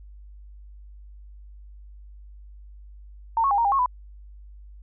sine tone with pitch steps, 910 / 1101 / 809 / 931 / 805 / 1092 / 996 Hz, A#5 / C#6 / G#5 / A#5 / G5 / C#6 / B5, -42 / -12 / -46 / -2 / +46 / -26 / +14 cents, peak -18 dBFS, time 3.37-3.86 s, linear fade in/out 2 ms, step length 70 ms, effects added 50 Hz sine -42 dBFS peak until 4.82 s

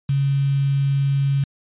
sine tone with quantisation, 138.59 Hz, C#3, in tune, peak -16 dBFS, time 0.09-1.44 s, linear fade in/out 5 ms, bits 6, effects resampled to 8000 Hz

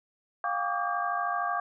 sine tone cluster, 704 / 795 / 1146 / 1199 / 1606 Hz, F5 / G5 / D6 / D6 / G6, +14 / +24 / -43 / +36 / +41 cents, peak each -32 / -36 / -31 / -36 / -35 dBFS, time 0.44-1.6 s, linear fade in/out 2 ms, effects none

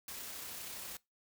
white noise with amplitude modulation, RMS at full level -44 dBFS, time 0.08-0.97 s, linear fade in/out 2 ms, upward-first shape sine, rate 32.5 Hz, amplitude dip 25%, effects noise-tail reverb RT60 0.2 s tail -22 dB re dry

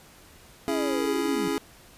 sine linear sweep, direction down, 691 to 168.8 Hz, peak -31 dBFS, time 0.68-1.48 s, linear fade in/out 0 ms
square chord, C# minor, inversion none, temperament just, 277.2 / 332.6 / 415.8 Hz, C#4 / E4 / G#4, 0 / +16 / +2 cents, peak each -30 / -31 / -30 dBFS, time 0.68-1.58 s, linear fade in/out 0 ms
effects pink hiss -52 dBFS RMS until 1.97 s + resampled to 32000 Hz

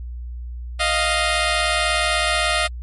10% pulse tone pair together, 622.3 / 698.5 Hz, D#5 / F5, 0 / 0 cents, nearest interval major second, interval 200 cents, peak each -12 dBFS, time 0.79-2.68 s, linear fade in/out 20 ms, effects added 60 Hz sine -28 dBFS peak until 2.82 s + MP3 48 kbps

